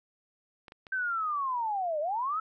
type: clicks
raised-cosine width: 0.3 ms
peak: -31 dBFS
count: 3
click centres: 0.682 / 0.721 / 0.868 s
type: linear two-way sweep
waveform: sine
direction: down then up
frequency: 1563 to 580 to 1331 Hz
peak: -28 dBFS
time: 0.92-2.4 s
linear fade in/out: 5 ms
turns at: 2 s
effects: none